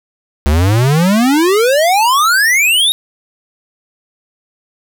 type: exponential sweep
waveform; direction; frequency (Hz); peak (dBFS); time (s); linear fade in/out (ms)
square; up; 69.3 to 3814; -9; 0.46-2.92; 0
effects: none